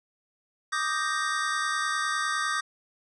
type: chord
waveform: square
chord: Eb major seventh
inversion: third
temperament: equal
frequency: 1174.7 / 1244.5 / 1568 / 1864.7 Hz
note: D6 / Eb6 / G6 / Bb6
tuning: 0 / 0 / 0 / 0 cents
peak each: -33 / -32 / -32 / -33 dBFS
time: 0.72-2.61 s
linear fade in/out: 10 ms
effects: resampled to 22050 Hz